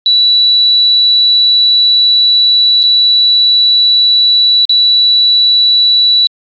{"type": "tone with dropouts", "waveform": "sine", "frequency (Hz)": 3942, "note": "B7", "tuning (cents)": -4, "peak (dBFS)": -5, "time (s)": [0.06, 6.27], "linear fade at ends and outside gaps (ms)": 1, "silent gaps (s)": [[2.832, 2.837], [4.652, 4.694]], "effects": ["AAC 64 kbps"]}